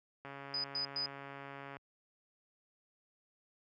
click train, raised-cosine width 0.5 ms, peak -32 dBFS, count 212, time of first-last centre 0.25-1.768 s, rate 139 Hz
sine tone bursts, 4978 Hz, D#8, in tune, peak -34 dBFS, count 3, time 0.54-1.06 s, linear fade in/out 2 ms, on 100 ms, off 110 ms
effects high-pass 60 Hz 12 dB/octave

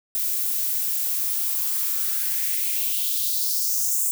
violet noise with high-pass filter sweep, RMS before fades -24 dBFS, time 0.15-4.11 s, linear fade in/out 0 ms, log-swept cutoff 250 to 7900 Hz, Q 3.1, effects none

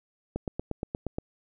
click train, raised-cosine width 2 ms, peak -17 dBFS, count 8, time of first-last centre 0.36-1.184 s, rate 8.49 Hz, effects none

